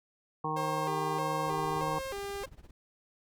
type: harmonic tone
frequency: 155.56 Hz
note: D#3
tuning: in tune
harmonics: 1 / 2 / 3 / 5 / 6 / 7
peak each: -38 / -41 / -39 / -37 / -37 / -35 dBFS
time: 0.44-1.99 s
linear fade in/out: 5 ms
type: tone with vibrato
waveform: sawtooth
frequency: 461.9 Hz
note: A#4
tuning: 16 cents flat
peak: -32 dBFS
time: 0.56-2.46 s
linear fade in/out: 10 ms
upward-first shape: square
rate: 1.6 Hz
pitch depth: 250 cents each way
type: noise with tremolo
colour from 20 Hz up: brown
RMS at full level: -48 dBFS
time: 1.46-2.71 s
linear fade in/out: 5 ms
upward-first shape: sine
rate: 17 Hz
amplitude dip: 85%
effects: none